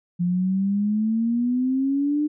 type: exponential sweep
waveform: sine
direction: up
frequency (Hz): 173.5 to 303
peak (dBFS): -19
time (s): 0.19-2.28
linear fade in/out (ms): 20
effects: none